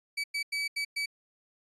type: tone bursts at uneven times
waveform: 30% pulse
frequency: 2289 Hz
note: D7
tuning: 45 cents flat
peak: -27 dBFS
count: 5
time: 0.17-0.24 / 0.34-0.43 / 0.52-0.68 / 0.76-0.85 / 0.96-1.06 s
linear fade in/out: 10 ms
effects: resampled to 24000 Hz

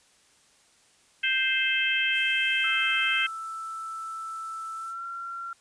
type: harmonic tone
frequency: 523.3 Hz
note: C5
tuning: in tune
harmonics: 3 / 4 / 5 / 6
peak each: -28 / -29 / -27 / -29 dBFS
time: 1.23-3.27 s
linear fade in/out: 10 ms
type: noise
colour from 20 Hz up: violet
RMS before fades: -46 dBFS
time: 2.11-4.95 s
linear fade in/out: 50 ms
type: tone with pitch glide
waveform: sine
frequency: 1324 to 1369.1 Hz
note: E6 to F6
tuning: +7 to -35 cents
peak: -33 dBFS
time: 2.64-5.53 s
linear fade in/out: 2 ms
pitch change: +58 cents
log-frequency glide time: 4.76-5.05 s
effects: white hiss -61 dBFS RMS until 5.6 s + resampled to 22050 Hz

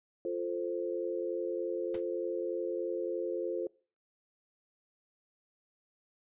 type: chord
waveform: sine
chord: F major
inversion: none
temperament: equal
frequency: 349.2 / 440 / 523.3 Hz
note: F4 / A4 / C5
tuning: 0 / 0 / 0 cents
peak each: -35 / -37 / -37 dBFS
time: 0.25-3.67 s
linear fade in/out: 2 ms
type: noise with exponential decay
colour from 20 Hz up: pink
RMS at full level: -42 dBFS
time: 1.94-2.04 s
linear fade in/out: 5 ms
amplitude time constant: 21 ms
effects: noise-tail reverb RT60 0.4 s tail -23 dB re dry + resampled to 8000 Hz

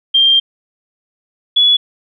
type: tone pair in turn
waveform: sine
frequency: 3183 / 3402 Hz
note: G7 / G#7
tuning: +26 / +41 cents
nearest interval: minor second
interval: 115 cents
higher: second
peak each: -7 dBFS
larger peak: neither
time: 0.14-0.4 / 1.56-1.77 s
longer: first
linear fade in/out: 10 ms
effects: none

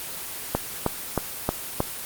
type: click train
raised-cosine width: 1 ms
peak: -6 dBFS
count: 5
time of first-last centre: 0.55-1.804 s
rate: 3.19 Hz
effects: white hiss -34 dBFS RMS until 2.05 s + Opus 24 kbps

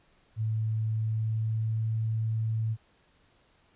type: tone with pitch glide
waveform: sine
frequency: 110 to 111.15 Hz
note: A2 to A2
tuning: 0 to +18 cents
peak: -26 dBFS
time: 0.36-2.77 s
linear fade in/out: 50 ms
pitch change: +18 cents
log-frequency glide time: 0.95-1.94 s
effects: pink hiss -65 dBFS RMS until 3.75 s + resampled to 8000 Hz

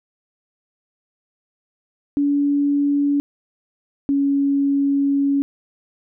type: tone pair in turn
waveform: sine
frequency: 285.6 / 279.6 Hz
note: D4 / C#4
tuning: -48 / +15 cents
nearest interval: unison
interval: 37 cents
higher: first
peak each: -15 dBFS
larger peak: neither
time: 2.17-3.2 / 4.09-5.42 s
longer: second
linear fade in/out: 0 ms
effects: none

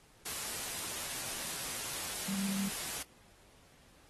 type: tone in noise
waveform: sine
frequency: 196 Hz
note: G3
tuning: in tune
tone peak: -33 dBFS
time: 2.28-2.69 s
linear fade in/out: 10 ms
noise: white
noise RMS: -39 dBFS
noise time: 0.25-3.03 s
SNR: +3 dB
effects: pink hiss -63 dBFS RMS until 4.09 s + AAC 32 kbps

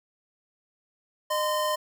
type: tone pair together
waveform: square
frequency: 610.7 / 1030 Hz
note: D#5 / C6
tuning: -32 / -28 cents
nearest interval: major sixth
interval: 904 cents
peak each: -28 dBFS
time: 1.3-1.76 s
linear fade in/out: 10 ms
effects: none

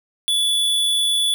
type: tone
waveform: square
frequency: 3442 Hz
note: A7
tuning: 39 cents flat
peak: -17 dBFS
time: 0.28-1.34 s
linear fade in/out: 0 ms
effects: none

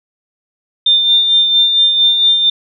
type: tone with tremolo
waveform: sine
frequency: 3599 Hz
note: A7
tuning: 38 cents sharp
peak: -6 dBFS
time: 0.86-2.5 s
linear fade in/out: 5 ms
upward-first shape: sine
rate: 4.4 Hz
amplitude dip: 45%
effects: none

